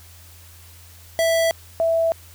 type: tone pair in turn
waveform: square / sine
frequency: 659 / 659 Hz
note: E5 / E5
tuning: -1 / -1 cents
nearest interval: unison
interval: 0 cents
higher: neither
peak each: -17 / -16 dBFS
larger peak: second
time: 1.19-1.51 / 1.8-2.12 s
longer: neither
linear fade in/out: 0 ms
effects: added 85 Hz sine -45 dBFS peak until 2.34 s + white hiss -48 dBFS RMS until 2.34 s